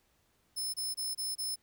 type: tone bursts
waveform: 20% pulse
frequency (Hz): 5240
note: E8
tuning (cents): -11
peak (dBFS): -28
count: 5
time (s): 0.56-1.56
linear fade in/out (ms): 20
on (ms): 180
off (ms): 25
effects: pink hiss -72 dBFS RMS until 1.62 s